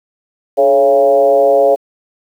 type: tone with frequency modulation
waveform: sine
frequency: 554.4 Hz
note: C#5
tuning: in tune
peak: -6 dBFS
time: 0.57-1.76 s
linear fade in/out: 20 ms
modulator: 130 Hz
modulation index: 1.1
effects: high-pass 300 Hz 12 dB/octave + 7-bit